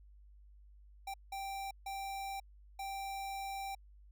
square tone bursts at uneven times, 784 Hz, G5, in tune, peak -40 dBFS, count 4, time 1.07-1.14 / 1.32-1.71 / 1.86-2.4 / 2.79-3.75 s, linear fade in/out 5 ms, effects added 50 Hz sine -56 dBFS peak until 4.11 s

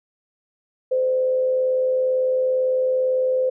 sine tone with frequency modulation, 514 Hz, C5, 31 cents flat, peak -17 dBFS, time 0.91-3.5 s, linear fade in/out 10 ms, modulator 77.9 Hz, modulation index 0.26, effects none

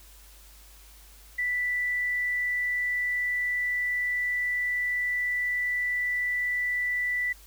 sine tone, 1974 Hz, B6, 1 cent flat, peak -25 dBFS, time 1.38-7.33 s, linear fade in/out 10 ms, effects added 50 Hz sine -51 dBFS peak until 7.46 s + white hiss -54 dBFS RMS until 7.46 s

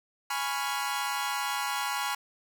sawtooth chord, C# dominant seventh, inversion second, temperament equal, 830.6 / 987.8 / 1108.7 / 1396.9 Hz, G#5 / B5 / C#6 / E#6, 0 / 0 / 0 / 0 cents, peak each -30 / -31 / -32 / -32 dBFS, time 0.3-2.15 s, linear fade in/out 5 ms, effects none

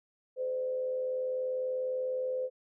sine tone with frequency modulation, 512 Hz, C5, 38 cents flat, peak -30 dBFS, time 0.36-2.5 s, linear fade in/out 50 ms, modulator 80.3 Hz, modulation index 0.35, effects none

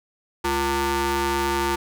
sawtooth ring-modulated tone, 277.2 Hz, C#4, in tune, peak -14 dBFS, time 0.44-1.76 s, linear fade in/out 10 ms, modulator 626 Hz, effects none

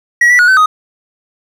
triangle tone with pitch steps, 1915 / 1960 / 1454 / 1526 / 1250 Hz, A#6 / B6 / F#6 / G6 / D#6, +46 / -14 / -31 / -47 / +8 cents, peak -3 dBFS, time 0.21-0.66 s, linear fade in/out 5 ms, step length 90 ms, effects none

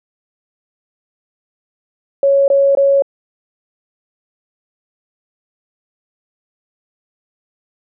sine tone bursts, 554.4 Hz, C#5, in tune, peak -8 dBFS, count 3, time 2.23-3.022 s, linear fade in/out 2 ms, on 250 ms, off 21 ms, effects none

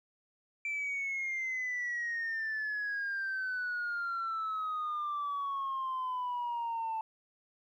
sine exponential sweep, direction down, 2343 to 882 Hz, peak -31 dBFS, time 0.65-7.01 s, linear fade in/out 2 ms, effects tanh soft clip ceiling -30 dBFS + 12-bit

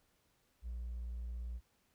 triangle tone with hard clipping, 59.2 Hz, A#1, 27 cents sharp, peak -39 dBFS, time 0.62-1.61 s, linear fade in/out 50 ms, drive 2 dB, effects pink hiss -75 dBFS RMS until 1.94 s

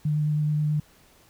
sine tone with vibrato, 150.8 Hz, D3, 46 cents sharp, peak -21 dBFS, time 0.05-0.8 s, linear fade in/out 5 ms, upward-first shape sine, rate 9.3 Hz, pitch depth 11 cents each way, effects pink hiss -57 dBFS RMS until 1.29 s

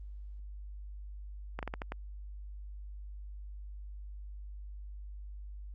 slowing click train, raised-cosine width 0.5 ms, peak -22 dBFS, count 6, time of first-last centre 1.59-1.921 s, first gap 38 ms, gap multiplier 1.28, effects added 50 Hz sine -42 dBFS peak until 5.74 s + Opus 32 kbps

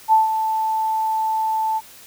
sine tone with ADSR envelope, 880 Hz, A5, in tune, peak -9 dBFS, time 0.08-1.81 s, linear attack 44 ms, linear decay 150 ms, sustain -9 dB, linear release 40 ms, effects white hiss -44 dBFS RMS until 2.06 s

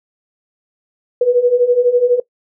sine beating tone pair, 480.8 / 492.8 Hz, B4 / B4, -46 / -4 cents, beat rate 12 Hz, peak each -15 / -11 dBFS, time 1.21-2.2 s, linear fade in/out 5 ms, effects noise-tail reverb RT60 0.1 s tail -20 dB re dry

